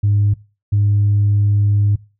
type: tone bursts at uneven times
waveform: sine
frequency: 102.5 Hz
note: G#2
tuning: 22 cents flat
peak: -10 dBFS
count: 2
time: 0.03-0.34 / 0.72-1.96 s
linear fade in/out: 10 ms
effects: noise-tail reverb RT60 0.3 s tail -20 dB re dry + tanh soft clip ceiling -8 dBFS

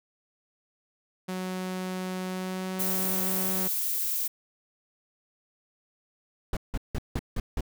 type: tone with pitch glide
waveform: sawtooth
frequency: 185 to 187.91 Hz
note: F#3 to F#3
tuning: 0 to +27 cents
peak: -27 dBFS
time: 1.28-3.68 s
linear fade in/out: 10 ms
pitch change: +27 cents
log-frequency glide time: 2.27-2.95 s
type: noise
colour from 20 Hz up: violet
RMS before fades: -29 dBFS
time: 2.79-4.28 s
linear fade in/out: 10 ms
type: noise bursts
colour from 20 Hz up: brown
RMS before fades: -28 dBFS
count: 6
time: 6.53-7.608 s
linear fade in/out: 2 ms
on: 38 ms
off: 170 ms
effects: none

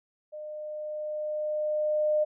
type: tone with level ramp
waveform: sine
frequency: 607 Hz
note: D#5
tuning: 43 cents flat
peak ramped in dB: -37 to -21 dBFS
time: 0.32-2.25 s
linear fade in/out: 20 ms
effects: none

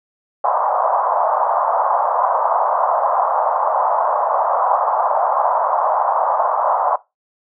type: band-pass noise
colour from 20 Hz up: white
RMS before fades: -17 dBFS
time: 0.44-6.96 s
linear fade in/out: 5 ms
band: 600 to 1100 Hz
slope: 48 dB/octave
effects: noise-tail reverb RT60 0.2 s tail -18 dB re dry

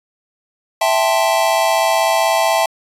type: chord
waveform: square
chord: A minor seventh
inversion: second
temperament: equal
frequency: 659.3 / 784 / 880 / 1046.5 Hz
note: E5 / G5 / A5 / C6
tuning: 0 / 0 / 0 / 0 cents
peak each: -17 / -20 / -19 / -23 dBFS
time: 0.81-2.66 s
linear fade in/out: 5 ms
effects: resampled to 32000 Hz

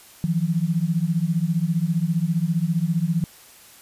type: beating tone pair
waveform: sine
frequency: 160 / 175 Hz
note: D#3 / F3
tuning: +49 / +4 cents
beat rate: 15 Hz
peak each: -22 dBFS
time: 0.24-3.24 s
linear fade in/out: 0 ms
effects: white hiss -48 dBFS RMS until 3.81 s + resampled to 32000 Hz

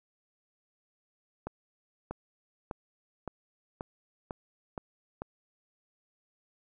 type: accelerating click train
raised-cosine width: 1 ms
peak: -22 dBFS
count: 8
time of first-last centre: 1.47-5.22 s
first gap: 640 ms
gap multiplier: 0.94
effects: none

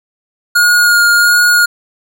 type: tone with vibrato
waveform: square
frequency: 1430 Hz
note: F6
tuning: 41 cents sharp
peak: -7 dBFS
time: 0.55-1.66 s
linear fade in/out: 10 ms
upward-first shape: sine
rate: 1.4 Hz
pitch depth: 15 cents each way
effects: none

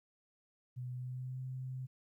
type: tone with pitch glide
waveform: sine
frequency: 125.1 to 129.44 Hz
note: B2 to C3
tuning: +23 to -18 cents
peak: -39 dBFS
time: 0.76-1.87 s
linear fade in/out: 20 ms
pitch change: +59 cents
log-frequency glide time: 0.93-1.39 s
effects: 13-bit

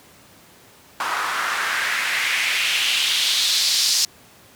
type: noise with band-pass filter sweep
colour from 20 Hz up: white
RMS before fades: -21 dBFS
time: 1-4.05 s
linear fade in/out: 2 ms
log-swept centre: 1100 to 5200 Hz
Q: 2.5
effects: pink hiss -49 dBFS RMS until 4.55 s + high-pass 100 Hz 12 dB/octave

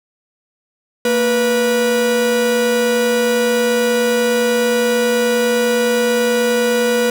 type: tone pair together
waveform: 45% pulse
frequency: 229.3 / 488.2 Hz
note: A#3 / B4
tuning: -28 / -20 cents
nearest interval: octave + minor second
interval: 1308 cents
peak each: -20 / -14 dBFS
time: 1.05-7.1 s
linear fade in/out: 2 ms
effects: none

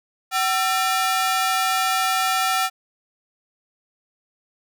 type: ring-modulated tone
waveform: sawtooth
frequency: 1051 Hz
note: C6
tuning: 7 cents sharp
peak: -12 dBFS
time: 0.31-2.7 s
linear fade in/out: 50 ms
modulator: 292 Hz
effects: none

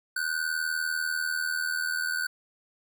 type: ring-modulated tone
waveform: square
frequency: 1500 Hz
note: F#6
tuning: 23 cents sharp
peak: -25 dBFS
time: 0.16-2.27 s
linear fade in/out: 5 ms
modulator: 40.1 Hz
effects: none

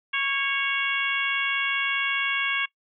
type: harmonic tone with a mistuned harmonic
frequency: 554.4 Hz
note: C#5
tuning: in tune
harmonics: 2 / 3 / 4 / 5 / 6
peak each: -32 / -29 / -27 / -28 / -33 dBFS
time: 0.13-2.66 s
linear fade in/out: 10 ms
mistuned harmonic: 3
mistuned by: -28 cents
effects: noise-tail reverb RT60 0.1 s tail -22 dB re dry

